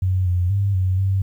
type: tone with pitch steps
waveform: sine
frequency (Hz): 93 / 89.4 / 99.5 / 93.1 / 96.5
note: F#2 / F2 / G2 / F#2 / G2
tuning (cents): +9 / +41 / +26 / +11 / -27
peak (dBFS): -16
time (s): 0.02-1.22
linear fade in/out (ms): 5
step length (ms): 240
effects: 9-bit